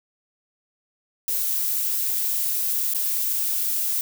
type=noise with dropouts; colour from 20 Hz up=violet; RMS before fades=-24 dBFS; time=1.28-4.01 s; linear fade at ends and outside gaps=1 ms; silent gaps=2.938-2.947 s; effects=none